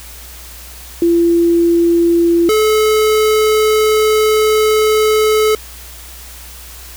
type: tone pair in turn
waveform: sine / square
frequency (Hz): 340 / 431.1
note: F4 / A4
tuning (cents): -46 / -35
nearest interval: major third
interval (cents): 411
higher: second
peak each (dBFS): -8 / -10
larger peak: first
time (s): 1.02-2.49 / 2.49-5.55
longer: second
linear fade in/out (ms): 2
effects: added 60 Hz sine -35 dBFS peak until 6.96 s + white hiss -35 dBFS RMS until 6.96 s